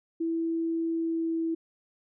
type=tone with pitch glide; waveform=sine; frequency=329.6 to 327.7 Hz; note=E4 to E4; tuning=0 to -10 cents; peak=-26 dBFS; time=0.2-1.55 s; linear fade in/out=10 ms; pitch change=-10 cents; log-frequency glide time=0.9-1.41 s; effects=none